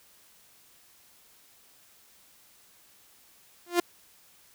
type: tone with exponential growth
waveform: sawtooth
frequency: 348.8 Hz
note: F4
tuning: 2 cents flat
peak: -14 dBFS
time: 3.66-3.8 s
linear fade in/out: 5 ms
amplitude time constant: 30 ms
effects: white hiss -59 dBFS RMS until 4.54 s